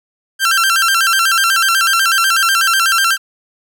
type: tone with vibrato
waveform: sawtooth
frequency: 1462 Hz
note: F#6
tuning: 21 cents flat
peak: -7 dBFS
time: 0.39-3.18 s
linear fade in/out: 50 ms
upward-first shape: square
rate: 8.1 Hz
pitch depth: 130 cents each way
effects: none